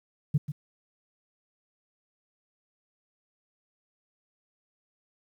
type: tone with echo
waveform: sine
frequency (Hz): 146.83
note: D3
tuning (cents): 0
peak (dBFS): -18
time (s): 0.34-0.38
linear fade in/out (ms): 10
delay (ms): 140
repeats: 1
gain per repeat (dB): -11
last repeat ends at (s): 0.52
effects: tanh soft clip ceiling -15 dBFS + 10-bit